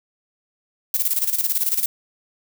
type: noise with tremolo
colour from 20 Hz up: violet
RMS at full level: -19 dBFS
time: 0.94-1.86 s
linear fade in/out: 2 ms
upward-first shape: square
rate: 18 Hz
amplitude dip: 70%
effects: none